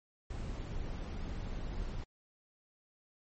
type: noise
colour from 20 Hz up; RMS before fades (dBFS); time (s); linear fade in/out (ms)
brown; -39; 0.3-2.04; 5
effects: MP3 32 kbps